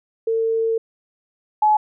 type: tone pair in turn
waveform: sine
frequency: 451.1 / 851.6 Hz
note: A4 / G#5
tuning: +43 / +43 cents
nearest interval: major seventh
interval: 1100 cents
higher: second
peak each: -17 / -12 dBFS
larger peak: second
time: 0.27-0.78 / 1.62-1.77 s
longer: first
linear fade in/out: 5 ms
effects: none